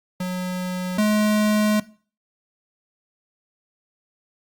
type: tone pair in turn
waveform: square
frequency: 182.3 / 211.8 Hz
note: F#3 / G#3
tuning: -25 / +34 cents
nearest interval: minor third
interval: 259 cents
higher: second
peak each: -24 / -17 dBFS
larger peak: second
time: 0.2-0.98 / 0.98-1.8 s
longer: second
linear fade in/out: 5 ms
effects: noise-tail reverb RT60 0.4 s tail -19 dB re dry + Opus 48 kbps